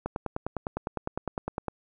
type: click train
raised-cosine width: 1 ms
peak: -16 dBFS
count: 17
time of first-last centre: 0.06-1.683 s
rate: 9.86 Hz
effects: none